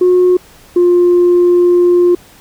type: tone pair in turn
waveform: sine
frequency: 362.2 / 352.9 Hz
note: F#4 / F4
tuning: -37 / +18 cents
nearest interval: unison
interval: 45 cents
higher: first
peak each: -4 dBFS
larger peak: neither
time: 0.01-0.37 / 0.76-2.15 s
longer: second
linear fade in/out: 5 ms
effects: tanh soft clip ceiling -3 dBFS + pink hiss -42 dBFS RMS until 2.4 s